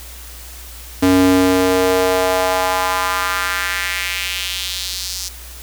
square tone with high-pass filter sweep, 92.5 Hz, F#2, in tune, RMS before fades -17 dBFS, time 1.02-5.29 s, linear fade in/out 10 ms, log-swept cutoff 230 to 5500 Hz, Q 2.2, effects added 60 Hz sine -35 dBFS peak until 5.62 s + white hiss -37 dBFS RMS until 5.62 s

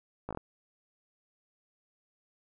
slowing click train, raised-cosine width 1 ms, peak -23 dBFS, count 5, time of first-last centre 0.29-0.374 s, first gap 17 ms, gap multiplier 1.14, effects none

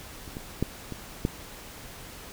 clicks, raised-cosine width 3 ms, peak -29 / -22 / -11 / -22 / -11 dBFS, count 5, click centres 0.278 / 0.369 / 0.626 / 0.923 / 1.251 s, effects pink hiss -44 dBFS RMS until 2.32 s

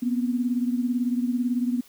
sine beating tone pair, 241.8 / 259.8 Hz, B3 / C4, -36 / -12 cents, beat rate 18 Hz, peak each -23 / -28 dBFS, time 0.02-1.81 s, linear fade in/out 10 ms, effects white hiss -54 dBFS RMS until 1.88 s

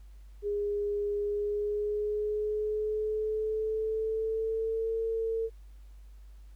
sine tone with pitch glide, 410.5 to 450.2 Hz, G#4 to A4, -20 to +40 cents, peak -28 dBFS, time 0.42-5.5 s, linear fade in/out 50 ms, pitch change +160 cents, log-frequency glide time 1.16-4.96 s, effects added 50 Hz sine -47 dBFS peak until 6.55 s + pink hiss -69 dBFS RMS until 6.55 s

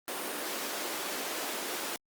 pink high-pass noise, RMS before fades -36 dBFS, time 0.08-1.96 s, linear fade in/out 0 ms, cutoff 280 Hz, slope 24 dB/octave, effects Opus 32 kbps

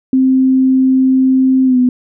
sine tone with pitch glide, 261.6 to 250.1 Hz, C4 to B3, 0 to +22 cents, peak -7 dBFS, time 0.13-1.89 s, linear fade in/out 2 ms, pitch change -78 cents, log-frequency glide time 1.65-1.78 s, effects none

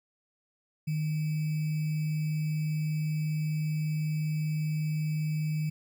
sine tone with sample-and-hold, 154.2 Hz, D#3, 15 cents flat, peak -27 dBFS, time 0.87-5.7 s, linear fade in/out 10 ms, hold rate 2450 Hz, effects none

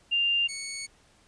sine / 10% pulse tone pair in turn, 2794 / 2218 Hz, F7 / C#7, 0 / 0 cents, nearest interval major third, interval 400 cents, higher first, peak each -22 / -24 dBFS, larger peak first, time 0.11-0.48 / 0.48-0.87 s, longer second, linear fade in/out 20 ms, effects pink hiss -61 dBFS RMS until 1.27 s + resampled to 22050 Hz

